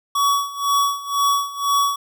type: tone with tremolo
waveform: square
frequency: 1129 Hz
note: C#6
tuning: 31 cents sharp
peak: -15 dBFS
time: 0.15-1.96 s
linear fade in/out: 5 ms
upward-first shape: sine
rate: 2 Hz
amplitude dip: 85%
effects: none